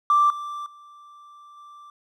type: tone with level steps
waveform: triangle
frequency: 1174.7 Hz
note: D6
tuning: in tune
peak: -11 / -28 / -43 / -41 dBFS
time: 0.1-1.9 s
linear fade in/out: 2 ms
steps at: 0.3 / 0.66 / 1.57 s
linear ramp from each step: 2 ms
effects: tanh soft clip ceiling -12 dBFS